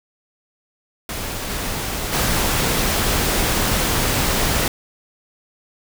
pink noise with level steps, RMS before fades -27 / -25 / -19 dBFS, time 1.09-4.68 s, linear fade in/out 2 ms, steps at 1.49 / 2.12 s, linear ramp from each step 20 ms, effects none

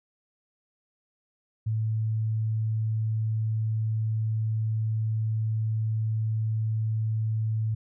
sine tone, 110 Hz, A2, in tune, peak -24 dBFS, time 1.66-7.75 s, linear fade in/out 10 ms, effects none

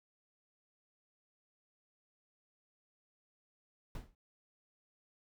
brown noise with exponential decay, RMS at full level -37 dBFS, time 3.95-4.15 s, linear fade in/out 2 ms, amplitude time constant 43 ms, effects none

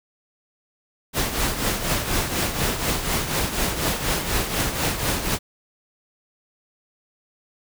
pink noise with tremolo, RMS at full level -21 dBFS, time 1.13-5.39 s, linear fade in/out 50 ms, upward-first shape triangle, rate 4.1 Hz, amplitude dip 65%, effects none

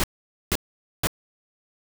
pink noise bursts, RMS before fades -22 dBFS, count 3, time 0-1.071 s, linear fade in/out 0 ms, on 37 ms, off 480 ms, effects none

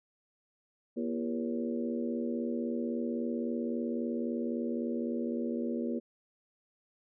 harmonic tone with a mistuned harmonic, 79.8 Hz, D#2, 44 cents sharp, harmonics 3 / 4 / 5 / 6 / 7, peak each -33 / -38 / -40 / -40 / -43 dBFS, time 0.96-6 s, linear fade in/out 20 ms, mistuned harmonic 4, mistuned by +85 cents, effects none

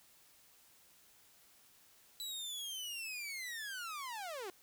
sawtooth linear sweep, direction down, 3974 to 348.8 Hz, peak -38 dBFS, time 2.2-4.5 s, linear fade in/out 0 ms, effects white hiss -65 dBFS RMS until 4.62 s

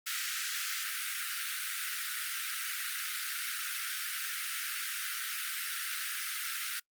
pink high-pass noise, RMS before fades -36 dBFS, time 0.06-6.8 s, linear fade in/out 10 ms, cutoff 1300 Hz, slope 96 dB/octave, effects noise-tail reverb RT60 0.1 s tail -24 dB re dry + Opus 48 kbps

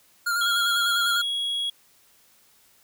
square tone with vibrato, 1400 Hz, F6, 4 cents sharp, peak -23 dBFS, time 0.26-1.22 s, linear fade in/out 10 ms, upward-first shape square, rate 10 Hz, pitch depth 30 cents each way
triangle tone, 3322 Hz, G#7, in tune, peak -23 dBFS, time 0.41-1.7 s, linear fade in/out 5 ms
effects white hiss -59 dBFS RMS until 2.83 s

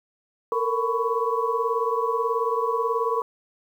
sine tone cluster, 450.7 / 469.1 / 997 / 1117 Hz, A4 / A#4 / B5 / C#6, +42 / +11 / +16 / +13 cents, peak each -27 dBFS, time 0.52-3.22 s, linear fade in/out 2 ms, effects 9-bit

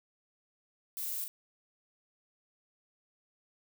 violet noise with echo, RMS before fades -38 dBFS, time 0.97-1.24 s, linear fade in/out 0 ms, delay 40 ms, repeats 1, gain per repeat -4 dB, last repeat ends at 1.28 s, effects none

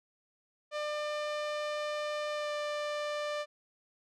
sawtooth tone with pitch glide, 598 to 593.5 Hz, D5 to D5, +31 to +18 cents, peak -29 dBFS, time 0.71-3.46 s, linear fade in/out 50 ms, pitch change -13 cents, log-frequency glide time 2.34-2.52 s, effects low-pass 5000 Hz 12 dB/octave

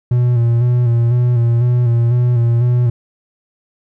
triangle tone with vibrato, 120 Hz, B2, 49 cents flat, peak -8 dBFS, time 0.11-2.9 s, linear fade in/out 5 ms, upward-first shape square, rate 2 Hz, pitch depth 37 cents each way, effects none

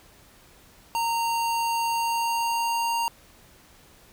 square tone with pitch glide, 924 to 929.9 Hz, A#5 to A#5, -16 to -5 cents, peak -24 dBFS, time 0.95-3.08 s, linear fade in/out 0 ms, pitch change +11 cents, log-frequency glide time 1.87-2.96 s, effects pink hiss -54 dBFS RMS until 4.12 s

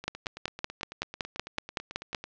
two click trains, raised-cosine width 0.2 ms, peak -22 / -11 dBFS, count 21 / 12, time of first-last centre 0.04-2.24 / 0.08-2.148 s, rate 9.09 / 5.32 Hz, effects low-pass 5000 Hz 12 dB/octave

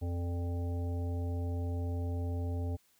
harmonic tone with a mistuned harmonic, 87.31 Hz, F2, in tune, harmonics 1 / 3 / 5 / 7 / 9, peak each -32 / -42 / -46 / -49 / -51 dBFS, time 0.01-2.77 s, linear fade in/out 20 ms, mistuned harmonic 7, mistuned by -56 cents, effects white hiss -69 dBFS RMS until 2.99 s

